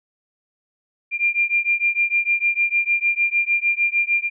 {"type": "beating tone pair", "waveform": "sine", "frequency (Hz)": [2389, 2395.6], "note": ["D7", "D7"], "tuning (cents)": [29, 34], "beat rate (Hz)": 6.6, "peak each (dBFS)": -20, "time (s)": [1.11, 4.3], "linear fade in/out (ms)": 50, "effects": []}